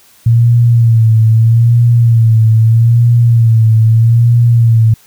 sine tone with vibrato, 114.9 Hz, A#2, 25 cents flat, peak -4 dBFS, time 0.26-4.94 s, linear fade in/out 5 ms, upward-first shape sine, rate 0.79 Hz, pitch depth 59 cents each way, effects white hiss -45 dBFS RMS until 5.06 s

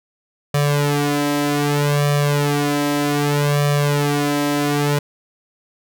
sawtooth tone with flanger, 145.1 Hz, D3, 21 cents flat, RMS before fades -18 dBFS, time 0.54-4.99 s, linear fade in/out 5 ms, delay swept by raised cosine 1.7 to 3.1 ms, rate 0.64 Hz, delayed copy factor +1, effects none

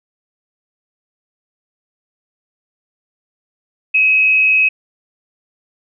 sine tone with frequency modulation, 2554 Hz, D#7, 45 cents sharp, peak -9 dBFS, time 3.94-4.69 s, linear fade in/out 10 ms, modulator 104 Hz, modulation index 0.43, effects none

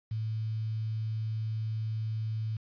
sine tone with quantisation, 110 Hz, A2, in tune, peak -30 dBFS, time 0.11-2.57 s, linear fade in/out 5 ms, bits 9, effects resampled to 11025 Hz

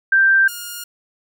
sine / 5% pulse tone pair in turn, 1572 / 1421.3 Hz, G6 / F6, +4 / +30 cents, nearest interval major second, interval 174 cents, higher first, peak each -10 / -17 dBFS, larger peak first, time 0.12-0.48 / 0.48-0.84 s, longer neither, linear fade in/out 5 ms, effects none

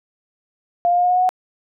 sine tone with pitch steps, 698.5 / 705 / 711.5 / 718.1 / 724.8 / 731.5 / 738.3 Hz, F5 / F5 / F5 / F5 / F#5 / F#5 / F#5, 0 / +16 / +32 / +48 / -36 / -20 / -4 cents, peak -13 dBFS, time 0.85-1.291 s, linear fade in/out 0 ms, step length 63 ms, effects none

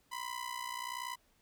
sawtooth ring-modulated tone, 1000 Hz, B5, 21 cents sharp, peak -32 dBFS, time 0.11-1.16 s, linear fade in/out 20 ms, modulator 30.5 Hz, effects pink hiss -71 dBFS RMS until 1.41 s

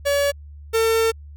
45% pulse tone pair in turn, 568 / 450.8 Hz, C#5 / A4, +42 / +42 cents, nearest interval major third, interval 400 cents, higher first, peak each -17 / -16 dBFS, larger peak second, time 0.05-0.32 / 0.73-1.12 s, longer second, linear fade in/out 20 ms, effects added 73 Hz sine -37 dBFS peak until 1.36 s

